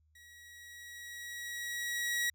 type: tone with level ramp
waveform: sawtooth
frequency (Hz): 1914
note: A#6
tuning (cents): +45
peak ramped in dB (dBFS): -52 to -26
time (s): 0.15-2.3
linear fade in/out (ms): 5
effects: added 77 Hz sine -67 dBFS peak until 2.34 s